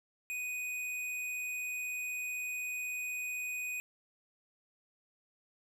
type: tone with hard clipping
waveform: sine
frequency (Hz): 2489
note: D#7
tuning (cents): 0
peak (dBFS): -37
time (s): 0.3-3.8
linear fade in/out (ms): 0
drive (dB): 13
effects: none